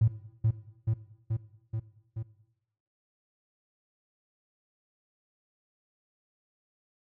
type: tone with echo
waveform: triangle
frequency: 111 Hz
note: A2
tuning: 16 cents sharp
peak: -15 dBFS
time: 0.01-0.08 s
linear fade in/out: 10 ms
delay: 430 ms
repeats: 5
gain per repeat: -3 dB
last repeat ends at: 2.23 s
effects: noise-tail reverb RT60 0.9 s tail -18 dB re dry + tanh soft clip ceiling -17 dBFS